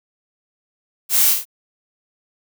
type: noise with echo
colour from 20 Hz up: blue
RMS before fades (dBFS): -17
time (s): 1.09-1.35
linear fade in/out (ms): 50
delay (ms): 26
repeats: 4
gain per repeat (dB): -3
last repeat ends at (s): 1.454
effects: none